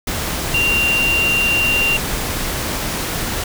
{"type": "tone in noise", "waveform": "sine", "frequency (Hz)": 2771, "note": "F7", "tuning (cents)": -14, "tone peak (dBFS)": -14, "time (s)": [0.54, 1.97], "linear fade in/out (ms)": 5, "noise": "pink", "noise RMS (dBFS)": -22, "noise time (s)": [0.07, 3.44], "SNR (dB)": 5, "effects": []}